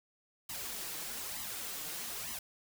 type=noise with flanger; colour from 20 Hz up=white; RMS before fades=-41 dBFS; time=0.49-2.39 s; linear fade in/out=5 ms; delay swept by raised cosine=0.98 to 6.48 ms; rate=1.1 Hz; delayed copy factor=+0.7; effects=none